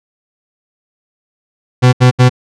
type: tone bursts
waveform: 40% pulse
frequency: 125.7 Hz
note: B2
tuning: 31 cents sharp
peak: -3 dBFS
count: 3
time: 1.82-2.296 s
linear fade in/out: 20 ms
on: 110 ms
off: 73 ms
effects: low-pass 6000 Hz 12 dB/octave